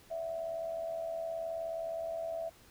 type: tone with amplitude modulation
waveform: sine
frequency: 659.3 Hz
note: E5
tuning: in tune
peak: -32 dBFS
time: 0.1-2.5 s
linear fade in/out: 20 ms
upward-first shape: sine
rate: 79.2 Hz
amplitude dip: 60%
effects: pink hiss -60 dBFS RMS until 2.7 s